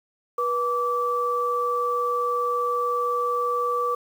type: tone pair together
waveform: sine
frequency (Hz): 486.4 / 1160.9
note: B4 / D6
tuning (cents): -26 / -20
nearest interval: octave + minor third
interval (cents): 1506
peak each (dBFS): -26 / -23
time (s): 0.38-3.95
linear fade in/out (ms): 5
effects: 8-bit